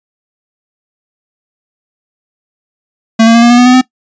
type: tone with pitch steps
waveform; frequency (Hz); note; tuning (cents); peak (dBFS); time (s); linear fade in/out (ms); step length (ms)
square; 224.7 / 228.9 / 233.2 / 237.5 / 241.9 / 246.5 / 251.1 / 255.7; A3 / A#3 / A#3 / A#3 / B3 / B3 / B3 / C4; +37 / -31 / +1 / +33 / -36 / -3 / +29 / -40; -3; 3.19-3.814; 10; 78
effects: noise-tail reverb RT60 0.1 s tail -20 dB re dry + resampled to 16000 Hz